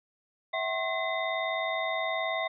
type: tone cluster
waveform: sine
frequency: 653 / 752 / 1071 / 2035 / 3660 Hz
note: E5 / F#5 / C6 / C7 / A#7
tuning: -17 / +28 / +40 / -49 / -32 cents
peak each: -32 / -36 / -36 / -33 / -39 dBFS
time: 0.53-2.48 s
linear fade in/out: 10 ms
effects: none

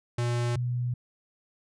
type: tone pair in turn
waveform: square / sine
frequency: 120 / 122.73 Hz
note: B2 / B2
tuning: -49 / -10 cents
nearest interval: unison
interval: 39 cents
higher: second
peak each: -26 dBFS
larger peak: neither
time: 0.18-0.56 / 0.56-0.94 s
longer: neither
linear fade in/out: 5 ms
effects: resampled to 22050 Hz

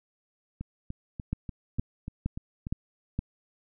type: two click trains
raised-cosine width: 5 ms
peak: -23 / -16 dBFS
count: 8 / 5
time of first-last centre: 0.61-2.669 / 1.33-3.19 s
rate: 3.4 / 2.15 Hz
effects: none

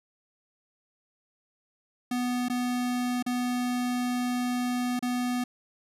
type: tone with dropouts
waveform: square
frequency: 246.9 Hz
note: B3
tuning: in tune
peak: -27 dBFS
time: 2.11-5.44 s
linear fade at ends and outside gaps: 5 ms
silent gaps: 2.485-2.498 / 3.226-3.263 / 4.993-5.025 s
effects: resampled to 32000 Hz

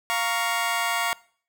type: chord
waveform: 20% pulse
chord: Bb minor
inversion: second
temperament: just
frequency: 699.2 / 932.3 / 1118.8 Hz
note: F5 / Bb5 / Db6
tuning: +2 / 0 / +16 cents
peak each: -23 dBFS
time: 0.1-1.13 s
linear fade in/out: 0 ms
effects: noise-tail reverb RT60 0.5 s tail -22 dB re dry

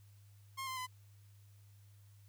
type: tone with pitch steps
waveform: sawtooth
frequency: 1069 / 1039.8 / 1011.3 Hz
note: C6 / C6 / B5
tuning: +37 / -11 / +41 cents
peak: -36 dBFS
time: 0.57-0.87 s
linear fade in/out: 20 ms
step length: 100 ms
effects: added 101 Hz sine -58 dBFS peak until 2.28 s + white hiss -72 dBFS RMS until 2.28 s

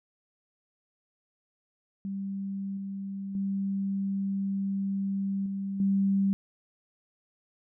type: tone with level steps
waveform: sine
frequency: 196 Hz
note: G3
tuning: in tune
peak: -31 / -33 / -27 / -30 / -22 dBFS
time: 2.05-6.33 s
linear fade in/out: 0 ms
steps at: 2.77 / 3.35 / 5.46 / 5.8 s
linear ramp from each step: 2 ms
effects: none

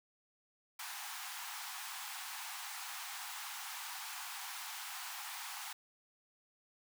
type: high-pass noise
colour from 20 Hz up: pink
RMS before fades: -45 dBFS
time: 0.79-5.73 s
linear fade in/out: 5 ms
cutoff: 750 Hz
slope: 96 dB/octave
effects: none

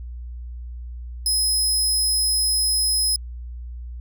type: tone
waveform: 20% pulse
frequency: 5100 Hz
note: D#8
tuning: 42 cents sharp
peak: -13 dBFS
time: 1.26-3.16 s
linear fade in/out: 2 ms
effects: added 60 Hz sine -31 dBFS peak until 4 s

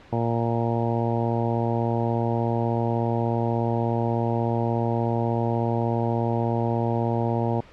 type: harmonic tone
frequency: 116.54 Hz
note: A#2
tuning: in tune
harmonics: 1 / 2 / 3 / 4 / 5 / 6 / 7 / 8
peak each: -25 / -28 / -30 / -31 / -32 / -33 / -33 / -34 dBFS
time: 0.12-7.61 s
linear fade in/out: 10 ms
effects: pink hiss -49 dBFS RMS until 7.72 s + low-pass 3000 Hz 12 dB/octave

